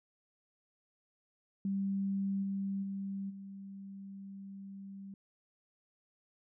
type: tone with level steps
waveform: sine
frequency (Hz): 196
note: G3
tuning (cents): 0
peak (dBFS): -31 / -33 / -36 / -44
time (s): 1.65-5.14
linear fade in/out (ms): 2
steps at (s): 2.42 / 2.82 / 3.29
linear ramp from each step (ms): 20
effects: none